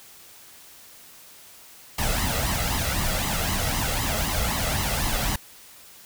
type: noise with flanger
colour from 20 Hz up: pink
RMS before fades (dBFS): -25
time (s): 1.98-5.36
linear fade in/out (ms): 5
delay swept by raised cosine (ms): 0.99 to 1.53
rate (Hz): 3.9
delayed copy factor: +0.65
effects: white hiss -48 dBFS RMS until 6.05 s